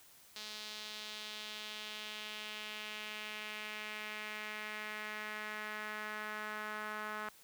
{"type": "tone with band-pass filter sweep", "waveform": "sawtooth", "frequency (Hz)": 212.9, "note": "G#3", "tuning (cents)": 43, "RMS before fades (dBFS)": -44, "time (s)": [0.36, 7.29], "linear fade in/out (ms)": 0, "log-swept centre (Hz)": [4200, 1400], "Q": 2.1, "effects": ["white hiss -61 dBFS RMS until 7.43 s"]}